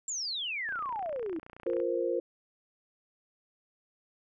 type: exponential sweep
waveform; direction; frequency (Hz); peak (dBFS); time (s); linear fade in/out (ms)
sine; down; 7510 to 305.3; -32; 0.08-1.39; 2
type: click train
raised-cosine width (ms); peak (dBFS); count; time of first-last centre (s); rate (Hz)
0.5; -32; 34; 0.69-1.801; 29.7
type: chord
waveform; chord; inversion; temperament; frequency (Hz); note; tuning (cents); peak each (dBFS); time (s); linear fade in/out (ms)
sine; F suspended fourth; none; equal; 349.2 / 466.2 / 523.3; F4 / Bb4 / C5; 0 / 0 / 0; -32; 1.66-2.2; 5
effects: none